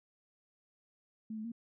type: tone with pitch steps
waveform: sine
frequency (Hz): 219.4 / 216.5 / 232.1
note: A3 / A3 / A#3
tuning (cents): -5 / -28 / -7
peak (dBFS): -38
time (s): 1.3-1.519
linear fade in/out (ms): 5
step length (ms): 73
effects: none